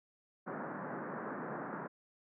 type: band-pass noise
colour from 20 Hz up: pink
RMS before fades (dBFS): -42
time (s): 0.46-1.88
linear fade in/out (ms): 20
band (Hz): 150 to 1700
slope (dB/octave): 48
effects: none